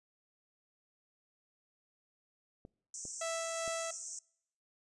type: clicks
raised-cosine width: 2 ms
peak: -36 dBFS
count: 3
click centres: 2.651 / 3.053 / 3.678 s
type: band-pass noise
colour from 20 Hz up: pink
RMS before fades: -45 dBFS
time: 2.94-4.19 s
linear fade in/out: 2 ms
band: 5700 to 8400 Hz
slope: 96 dB/octave
type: tone with tremolo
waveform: sawtooth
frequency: 659.3 Hz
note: E5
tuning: in tune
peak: -31 dBFS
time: 3.21-3.91 s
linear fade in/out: 5 ms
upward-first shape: sine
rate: 2.6 Hz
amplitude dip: 25%
effects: noise-tail reverb RT60 0.7 s tail -25 dB re dry + resampled to 24000 Hz